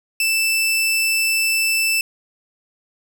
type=tone; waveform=sawtooth; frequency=2648 Hz; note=E7; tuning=7 cents sharp; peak=-13 dBFS; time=0.2-2.01 s; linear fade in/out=2 ms; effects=none